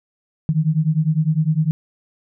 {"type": "beating tone pair", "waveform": "sine", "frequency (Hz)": [151.7, 161.6], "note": ["D#3", "E3"], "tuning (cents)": [-44, -34], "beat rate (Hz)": 9.9, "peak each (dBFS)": -18, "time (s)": [0.49, 1.71], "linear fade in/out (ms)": 0, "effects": []}